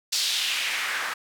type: noise with band-pass filter sweep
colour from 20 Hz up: white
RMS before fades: -27 dBFS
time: 0.12-1.14 s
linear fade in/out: 10 ms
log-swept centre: 4700 to 1300 Hz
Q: 2
effects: none